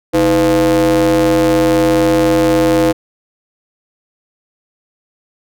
square ring-modulated tone, 92.5 Hz, F#2, in tune, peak -7 dBFS, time 0.13-2.93 s, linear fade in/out 20 ms, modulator 412 Hz, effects none

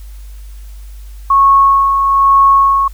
sine tone with tremolo, 1100 Hz, C#6, 14 cents flat, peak -4 dBFS, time 1.3-2.88 s, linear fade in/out 5 ms, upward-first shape sine, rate 1.1 Hz, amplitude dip 45%, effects added 50 Hz sine -28 dBFS peak until 2.93 s + white hiss -47 dBFS RMS until 2.93 s

